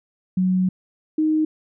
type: tone pair in turn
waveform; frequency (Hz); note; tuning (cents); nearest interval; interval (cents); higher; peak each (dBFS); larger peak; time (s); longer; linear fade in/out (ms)
sine; 185 / 311.1; F#3 / D#4; 0 / 0; major sixth; 900; second; -16; neither; 0.37-0.69 / 1.18-1.45; first; 5
effects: none